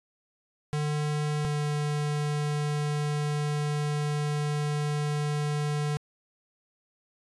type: tone pair in turn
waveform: square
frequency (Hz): 149.4 / 148.11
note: D3 / D3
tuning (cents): +30 / +15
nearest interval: unison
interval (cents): 15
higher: first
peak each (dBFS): -27 / -27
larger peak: neither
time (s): 0.73-1.45 / 1.45-5.97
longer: second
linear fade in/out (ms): 0
effects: resampled to 24000 Hz